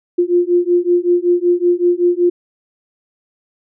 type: beating tone pair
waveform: sine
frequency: 349.2 / 354.5 Hz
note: F4 / F4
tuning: 0 / +26 cents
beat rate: 5.3 Hz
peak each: -14 dBFS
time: 0.18-2.3 s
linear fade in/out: 10 ms
effects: none